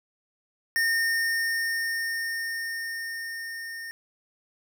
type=tone with level ramp; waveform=square; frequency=1827 Hz; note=A#6; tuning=35 cents flat; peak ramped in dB=-22 to -36 dBFS; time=0.76-3.91 s; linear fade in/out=0 ms; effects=none

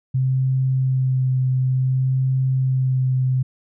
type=tone with vibrato; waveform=sine; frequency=130.3 Hz; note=C3; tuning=7 cents flat; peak=-16 dBFS; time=0.14-3.43 s; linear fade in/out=10 ms; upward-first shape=sine; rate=0.56 Hz; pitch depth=14 cents each way; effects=none

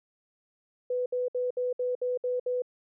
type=tone bursts; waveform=sine; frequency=497.3 Hz; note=B4; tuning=12 cents sharp; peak=-26 dBFS; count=8; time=0.9-2.621 s; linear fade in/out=5 ms; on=160 ms; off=63 ms; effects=none

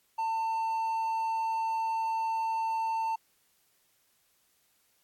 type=tone; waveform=triangle; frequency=897 Hz; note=A5; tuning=33 cents sharp; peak=-26 dBFS; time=0.18-3.16 s; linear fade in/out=10 ms; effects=white hiss -70 dBFS RMS until 5.03 s + AAC 64 kbps

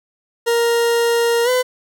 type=tone with pitch glide; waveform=40% pulse; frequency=468 to 504.5 Hz; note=A#4 to B4; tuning=+7 to +37 cents; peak=-13 dBFS; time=0.46-1.63 s; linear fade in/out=20 ms; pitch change=+130 cents; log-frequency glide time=1.44-1.49 s; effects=none

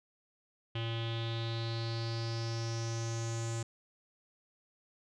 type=tone with low-pass filter sweep; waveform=square; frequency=114.9 Hz; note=A#2; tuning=25 cents flat; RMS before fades=-36 dBFS; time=0.75-3.63 s; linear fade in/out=5 ms; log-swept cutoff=3100 to 7400 Hz; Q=6.1; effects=none

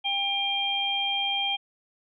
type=harmonic tone; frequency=798 Hz; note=G5; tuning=31 cents sharp; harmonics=1 / 3 / 4; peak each=-31 / -32 / -26 dBFS; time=0.04-1.57 s; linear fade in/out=20 ms; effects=none

